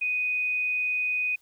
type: tone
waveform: sine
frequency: 2491 Hz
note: D#7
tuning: 1 cent sharp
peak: -24 dBFS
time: 0.01-1.36 s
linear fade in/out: 10 ms
effects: white hiss -65 dBFS RMS until 1.41 s